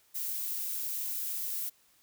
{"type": "noise", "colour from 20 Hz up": "violet", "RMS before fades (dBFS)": -35, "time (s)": [0.14, 1.7], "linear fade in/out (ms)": 20, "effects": ["white hiss -66 dBFS RMS until 2.02 s"]}